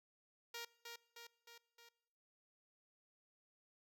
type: tone with echo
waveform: 5% pulse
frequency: 468.9 Hz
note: A#4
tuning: 10 cents sharp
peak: -34 dBFS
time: 0.54-0.65 s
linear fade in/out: 5 ms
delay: 310 ms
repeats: 4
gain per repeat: -4 dB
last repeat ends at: 1.89 s
effects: noise-tail reverb RT60 1.0 s tail -23 dB re dry